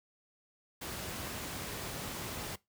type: noise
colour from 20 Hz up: pink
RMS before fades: -40 dBFS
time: 0.81-2.56 s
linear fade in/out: 10 ms
effects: noise-tail reverb RT60 0.2 s tail -21 dB re dry + high-pass 60 Hz 12 dB/octave